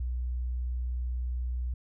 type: tone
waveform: sine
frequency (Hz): 61.5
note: B1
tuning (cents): -7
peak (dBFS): -29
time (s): 0-1.74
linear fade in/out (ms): 5
effects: none